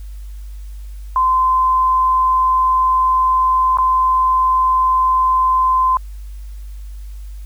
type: tone with dropouts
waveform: sine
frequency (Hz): 1032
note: C6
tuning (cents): -24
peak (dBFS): -11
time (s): 1.16-5.97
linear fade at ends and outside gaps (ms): 1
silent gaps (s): 3.772-3.785
effects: added 50 Hz sine -28 dBFS peak until 7.45 s + white hiss -52 dBFS RMS until 7.45 s